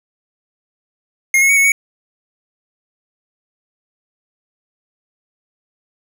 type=tone with pitch steps; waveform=square; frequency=2140 / 2179 / 2241 / 2202 / 2238 Hz; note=C7 / C#7 / C#7 / C#7 / C#7; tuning=+38 / -30 / +18 / -12 / +16 cents; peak=-10 dBFS; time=1.34-1.72 s; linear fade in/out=2 ms; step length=76 ms; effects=none